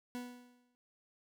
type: tone with exponential decay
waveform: 40% pulse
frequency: 245.9 Hz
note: B3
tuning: 7 cents flat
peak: -37 dBFS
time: 0.15-0.75 s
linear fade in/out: 0 ms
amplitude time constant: 130 ms
effects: none